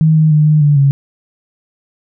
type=tone with pitch steps; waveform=sine; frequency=157.9 / 156.4 / 151.7 / 152.8 / 146.4 / 139.1 Hz; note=D#3 / D#3 / D#3 / D#3 / D3 / C#3; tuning=+26 / +9 / -44 / -31 / -5 / +6 cents; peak=-6 dBFS; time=0.01-0.91 s; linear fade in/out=0 ms; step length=150 ms; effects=none